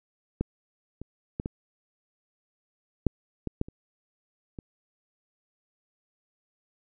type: clicks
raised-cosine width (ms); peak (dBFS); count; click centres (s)
3; -13 / -25 / -17 / -17 / -8 / -17 / -13 / -29 / -25; 9; 0.41 / 1.016 / 1.399 / 1.459 / 3.067 / 3.473 / 3.614 / 3.685 / 4.588
effects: none